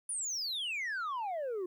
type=exponential sweep; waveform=sine; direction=down; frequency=9956 to 349.2 Hz; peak=-31 dBFS; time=0.09-1.66 s; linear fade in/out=5 ms; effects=tanh soft clip ceiling -33 dBFS + 12-bit